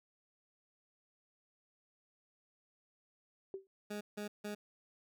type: tone with exponential decay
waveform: sine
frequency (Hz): 386.4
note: G4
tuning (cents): -25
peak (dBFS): -36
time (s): 3.54-3.67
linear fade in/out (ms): 1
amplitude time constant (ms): 28
type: tone bursts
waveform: 20% pulse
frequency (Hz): 207.7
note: G#3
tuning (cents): 0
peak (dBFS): -35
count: 3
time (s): 3.9-4.55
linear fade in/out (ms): 10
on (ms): 110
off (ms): 160
effects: none